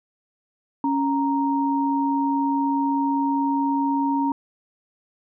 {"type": "tone pair together", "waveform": "sine", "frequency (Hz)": [277.2, 932.4], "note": ["C#4", "A#5"], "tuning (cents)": [0, 0], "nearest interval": "octave + major sixth", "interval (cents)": 2100, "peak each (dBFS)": [-21, -23], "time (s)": [0.84, 4.32], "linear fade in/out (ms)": 2, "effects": []}